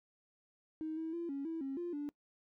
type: tone with pitch steps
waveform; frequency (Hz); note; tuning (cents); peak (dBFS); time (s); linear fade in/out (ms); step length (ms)
triangle; 314.8 / 322.4 / 340 / 277.9 / 326.7 / 271.1 / 348 / 290.8; D#4 / E4 / F4 / C#4 / E4 / C#4 / F4 / D4; +20 / -38 / -46 / +4 / -15 / -38 / -6 / -17; -33; 0.81-2.09; 0; 160
effects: noise-tail reverb RT60 0.1 s tail -24 dB re dry + tanh soft clip ceiling -35 dBFS